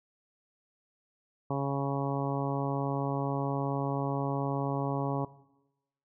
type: harmonic tone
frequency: 138.8 Hz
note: C#3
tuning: 3 cents sharp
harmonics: 1 / 2 / 3 / 4 / 5 / 6 / 7 / 8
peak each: -32 / -35 / -37 / -38 / -39 / -40 / -40 / -41 dBFS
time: 1.5-5.25 s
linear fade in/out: 5 ms
effects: noise-tail reverb RT60 0.9 s tail -18 dB re dry